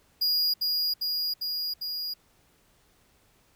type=tone with echo; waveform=square; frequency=4868 Hz; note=D#8; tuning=39 cents flat; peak=-23 dBFS; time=0.21-0.54 s; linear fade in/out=10 ms; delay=400 ms; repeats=4; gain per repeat=-2 dB; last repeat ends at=2.14 s; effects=pink hiss -64 dBFS RMS until 3.55 s